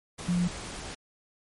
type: tone in noise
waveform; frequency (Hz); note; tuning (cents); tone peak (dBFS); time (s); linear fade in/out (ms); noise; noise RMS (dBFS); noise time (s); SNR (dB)
sine; 176.5; F3; +19; -23; 0.28-0.48; 10; pink; -39; 0.18-0.95; +13
effects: MP3 48 kbps